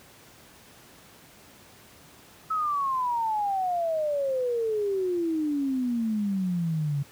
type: exponential sweep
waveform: sine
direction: down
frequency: 1304 to 138.59 Hz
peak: -24 dBFS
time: 2.5-7.03 s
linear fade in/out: 10 ms
effects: pink hiss -52 dBFS RMS until 7.11 s + high-pass 80 Hz 12 dB/octave